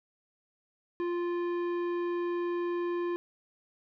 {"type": "tone with tanh clipping", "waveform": "sine", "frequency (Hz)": 348.3, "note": "F4", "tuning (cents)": -5, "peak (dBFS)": -31, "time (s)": [1, 3.16], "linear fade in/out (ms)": 0, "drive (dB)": 13, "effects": []}